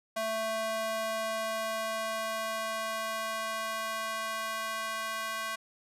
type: tone with high-pass filter sweep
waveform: square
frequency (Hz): 221.3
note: A3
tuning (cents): +10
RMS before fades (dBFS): -34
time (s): 0.16-5.56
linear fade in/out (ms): 10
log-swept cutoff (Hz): 650 to 1200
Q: 1.6
effects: resampled to 32000 Hz